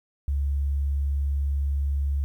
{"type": "tone", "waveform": "sine", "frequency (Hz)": 70.1, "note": "C#2", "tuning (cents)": 20, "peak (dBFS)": -22, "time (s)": [0.28, 2.24], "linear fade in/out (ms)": 0, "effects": ["10-bit"]}